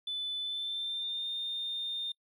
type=tone with pitch glide; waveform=triangle; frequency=3500 to 3630 Hz; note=A7 to A#7; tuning=-10 to -47 cents; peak=-30 dBFS; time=0.07-2.12 s; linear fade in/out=5 ms; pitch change=+63 cents; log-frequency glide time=0.4-1.26 s; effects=noise-tail reverb RT60 0.1 s tail -26 dB re dry + tanh soft clip ceiling -31 dBFS